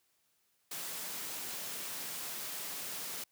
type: high-pass noise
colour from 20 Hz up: white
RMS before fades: -41 dBFS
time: 0.71-3.24 s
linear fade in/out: 5 ms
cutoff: 120 Hz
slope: 48 dB/octave
effects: white hiss -75 dBFS RMS until 3.31 s + high-pass 60 Hz 12 dB/octave